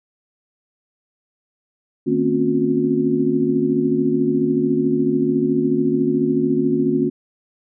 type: tone cluster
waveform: sine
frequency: 155.7 / 228.7 / 259.3 / 273.2 / 360.5 Hz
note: D#3 / A#3 / C4 / C#4 / F#4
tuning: +2 / -33 / -15 / -25 / -45 cents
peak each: -27 / -22 / -23 / -20 / -20 dBFS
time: 2.06-7.1 s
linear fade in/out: 20 ms
effects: none